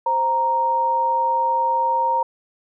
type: tone pair together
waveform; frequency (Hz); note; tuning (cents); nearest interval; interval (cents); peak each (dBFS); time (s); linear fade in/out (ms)
sine; 523.3 / 932.4; C5 / A#5; 0 / 0; minor seventh; 1000; -26 / -17; 0.06-2.23; 5
effects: none